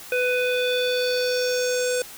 square tone with low-pass filter sweep, 498.3 Hz, B4, 15 cents sharp, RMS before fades -23 dBFS, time 0.12-2.02 s, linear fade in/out 2 ms, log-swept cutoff 2300 to 8300 Hz, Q 3.7, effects white hiss -41 dBFS RMS until 2.17 s

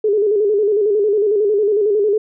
sine tone with vibrato, 415.3 Hz, G#4, in tune, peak -12 dBFS, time 0.04-2.18 s, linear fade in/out 5 ms, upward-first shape square, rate 11 Hz, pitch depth 65 cents each way, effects none

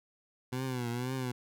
20% pulse tone with vibrato, 124.9 Hz, B2, 20 cents sharp, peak -28 dBFS, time 0.52-1.32 s, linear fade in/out 10 ms, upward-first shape triangle, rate 2 Hz, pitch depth 110 cents each way, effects none

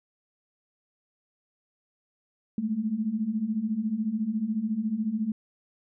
sine beating tone pair, 207.7 / 221.7 Hz, G#3 / A3, 0 / +13 cents, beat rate 14 Hz, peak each -31 / -27 dBFS, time 2.58-5.32 s, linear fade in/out 2 ms, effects none

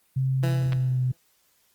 sine tone with pitch glide, 132.1 to 127.16 Hz, C3 to C3, +17 to -49 cents, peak -21 dBFS, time 0.16-1.12 s, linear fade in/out 10 ms, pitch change -66 cents, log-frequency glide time 0.45-1.01 s
15% pulse tone with exponential decay, 166.6 Hz, E3, 19 cents sharp, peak -20 dBFS, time 0.43-1.17 s, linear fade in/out 2 ms, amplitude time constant 160 ms
clicks, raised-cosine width 0.3 ms, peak -19 dBFS, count 2, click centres 0.723 / 0.731 s
effects white hiss -65 dBFS RMS until 1.74 s + Opus 24 kbps

